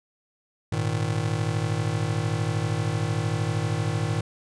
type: chord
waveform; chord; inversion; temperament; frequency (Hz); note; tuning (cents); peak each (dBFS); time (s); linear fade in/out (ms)
square; Ab suspended second; none; just; 103.83 / 116.8 / 155.74; Ab2 / Bb2 / Eb3; 0 / +4 / +2; -29; 0.72-4.21; 5
effects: resampled to 22050 Hz